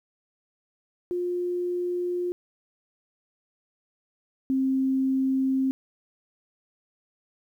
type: tone pair in turn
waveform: sine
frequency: 355 / 265.1 Hz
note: F4 / C4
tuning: +28 / +23 cents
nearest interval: perfect fourth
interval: 505 cents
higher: first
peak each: -25 / -21 dBFS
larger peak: second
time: 1.11-2.32 / 4.5-5.71 s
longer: neither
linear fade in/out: 0 ms
effects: 10-bit